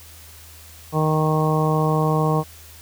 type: harmonic tone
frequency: 155.56 Hz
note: D#3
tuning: in tune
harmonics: 1 / 2 / 3 / 4 / 5 / 6 / 7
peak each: -19 / -27 / -24 / -28 / -27 / -30 / -26 dBFS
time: 0.92-2.44 s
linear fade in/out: 50 ms
effects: added 80 Hz sine -45 dBFS peak until 2.81 s + white hiss -45 dBFS RMS until 2.81 s